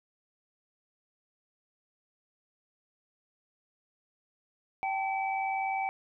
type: tone cluster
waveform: sine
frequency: 775 / 875 / 2299 Hz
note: G5 / A5 / D7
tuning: -20 / -10 / -37 cents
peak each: -30 / -37 / -36 dBFS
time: 4.83-5.89 s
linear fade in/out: 0 ms
effects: none